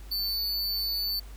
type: tone with amplitude modulation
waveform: square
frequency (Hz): 4501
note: C#8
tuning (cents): +26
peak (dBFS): -25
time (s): 0.11-1.2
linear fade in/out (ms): 10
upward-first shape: sine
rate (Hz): 202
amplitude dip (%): 65
effects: added 50 Hz sine -41 dBFS peak until 1.36 s + pink hiss -54 dBFS RMS until 1.36 s